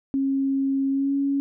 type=tone with pitch glide; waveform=sine; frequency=271.7 to 278.1 Hz; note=C#4 to C#4; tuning=-35 to +6 cents; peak=-20 dBFS; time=0.14-1.4 s; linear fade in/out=0 ms; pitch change=+41 cents; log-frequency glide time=0.9-1.14 s; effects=none